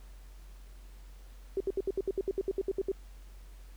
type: tone bursts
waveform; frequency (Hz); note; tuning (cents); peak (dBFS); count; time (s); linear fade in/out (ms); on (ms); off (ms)
sine; 387; G4; -22; -27; 14; 1.57-2.917; 2; 34; 67
effects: added 46 Hz sine -47 dBFS peak until 3.76 s + pink hiss -62 dBFS RMS until 3.76 s